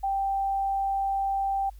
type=tone; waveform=sine; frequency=784 Hz; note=G5; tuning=in tune; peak=-24 dBFS; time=0.03-1.7 s; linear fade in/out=10 ms; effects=added 50 Hz sine -43 dBFS peak until 1.79 s + white hiss -64 dBFS RMS until 1.79 s